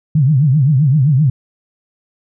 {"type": "tone with vibrato", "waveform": "sine", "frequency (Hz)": 141.4, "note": "C#3", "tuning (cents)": 35, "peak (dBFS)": -8, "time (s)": [0.15, 1.3], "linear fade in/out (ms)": 5, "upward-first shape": "triangle", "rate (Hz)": 7.7, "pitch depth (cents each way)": 250, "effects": []}